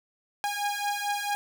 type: beating tone pair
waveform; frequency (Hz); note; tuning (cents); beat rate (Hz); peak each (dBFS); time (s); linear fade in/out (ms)
sawtooth; 816 / 820.5; G#5 / G#5; -31 / -21; 4.5; -27; 0.44-1.35; 0
effects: none